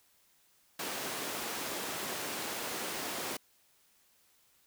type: high-pass noise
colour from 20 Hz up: pink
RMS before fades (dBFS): -38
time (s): 0.79-3.37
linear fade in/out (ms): 5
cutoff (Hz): 280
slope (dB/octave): 12
effects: white hiss -68 dBFS RMS until 4.66 s